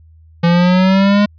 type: exponential sweep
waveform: square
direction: up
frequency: 169 to 207.7 Hz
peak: -9 dBFS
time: 0.43-1.26 s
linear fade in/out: 10 ms
effects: added 80 Hz sine -41 dBFS peak until 1.38 s + resampled to 11025 Hz